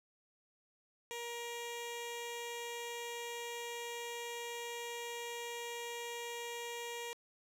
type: tone with notch filter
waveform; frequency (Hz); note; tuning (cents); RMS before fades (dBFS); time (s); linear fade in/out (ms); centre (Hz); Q
10% pulse; 472.6; A#4; +24; -43; 1.11-7.13; 0; 1400; 1.5
effects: low-pass 11000 Hz 12 dB/octave + 10-bit

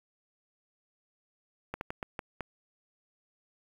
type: slowing click train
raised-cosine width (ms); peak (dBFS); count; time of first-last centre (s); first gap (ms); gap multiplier
0.5; -20; 6; 1.74-2.407; 71; 1.32
effects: 8-bit

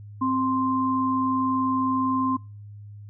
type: tone pair together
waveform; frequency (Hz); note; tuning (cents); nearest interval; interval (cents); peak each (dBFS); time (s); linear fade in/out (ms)
sine; 261.6 / 1046.4; C4 / C6; 0 / 0; 2 octaves; 2400; -23 / -24; 0.21-2.37; 10
effects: noise-tail reverb RT60 0.4 s tail -26 dB re dry + added 103 Hz sine -39 dBFS peak until 3.09 s

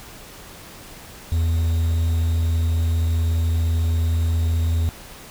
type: tone with quantisation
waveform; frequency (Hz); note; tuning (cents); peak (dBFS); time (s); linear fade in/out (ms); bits
triangle; 82.6; E2; +4; -15; 1.32-4.89; 0; 7
effects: pink hiss -41 dBFS RMS until 5.3 s

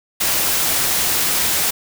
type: noise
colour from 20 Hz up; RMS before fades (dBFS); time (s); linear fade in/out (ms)
white; -18; 0.2-1.71; 10
effects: none

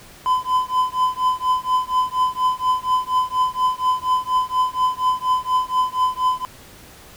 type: tone with tremolo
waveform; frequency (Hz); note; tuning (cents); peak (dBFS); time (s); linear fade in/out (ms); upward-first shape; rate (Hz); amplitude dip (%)
triangle; 1014; B5; +45; -11; 0.26-6.45; 0; triangle; 4.2; 100
effects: pink hiss -44 dBFS RMS until 7.16 s

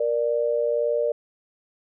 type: tone pair together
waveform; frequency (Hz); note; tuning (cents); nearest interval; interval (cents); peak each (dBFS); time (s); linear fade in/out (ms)
sine; 470 / 591.8; A#4 / D5; +14 / +13; major third; 399; -23; 0-1.12; 5
effects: none

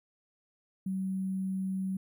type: tone with sample-and-hold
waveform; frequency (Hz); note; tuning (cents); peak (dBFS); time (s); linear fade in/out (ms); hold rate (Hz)
sine; 189.9; F#3; +45; -30; 0.86-1.97; 5; 11025
effects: none

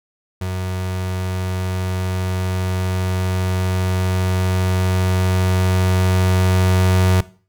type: tone with level ramp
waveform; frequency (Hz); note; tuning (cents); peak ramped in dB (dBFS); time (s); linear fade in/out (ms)
35% pulse; 92.5; F#2; 0; -20 to -10; 0.41-7.21; 5
effects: noise-tail reverb RT60 0.4 s tail -18 dB re dry

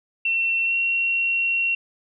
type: tone with pitch glide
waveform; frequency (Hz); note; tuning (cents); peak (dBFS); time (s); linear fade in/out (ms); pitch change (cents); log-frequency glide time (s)
sine; 2706 to 2734; E7 to F7; +45 to -37; -19; 0.25-1.75; 5; +18; 0.64-0.74
effects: none

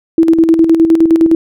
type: tone with tremolo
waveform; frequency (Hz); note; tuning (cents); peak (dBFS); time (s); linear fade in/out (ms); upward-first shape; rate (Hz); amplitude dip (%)
sine; 327.5; E4; -11; -3; 0.18-1.35; 2; square; 9.7; 55
effects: none

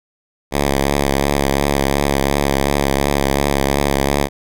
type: tone with vibrato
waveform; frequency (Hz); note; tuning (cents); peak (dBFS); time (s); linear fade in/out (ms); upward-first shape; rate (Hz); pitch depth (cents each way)
5% pulse; 69.9; C#2; +15; -3; 0.51-4.29; 50; triangle; 2.8; 45
effects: none

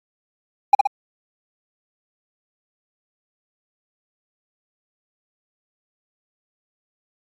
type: tone with echo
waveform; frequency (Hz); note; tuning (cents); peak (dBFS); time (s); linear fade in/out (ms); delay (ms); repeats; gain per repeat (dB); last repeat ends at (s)
triangle; 810; G#5; -43; -3; 0.73-0.75; 5; 61; 2; -5; 0.872
effects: tanh soft clip ceiling -1 dBFS + AAC 32 kbps

